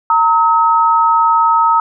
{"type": "tone pair together", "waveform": "sine", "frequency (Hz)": [919, 1279], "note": ["A#5", "D#6"], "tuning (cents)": [-25, 47], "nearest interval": "tritone", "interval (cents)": 572, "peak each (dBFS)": -11, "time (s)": [0.1, 1.8], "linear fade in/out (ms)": 2, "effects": []}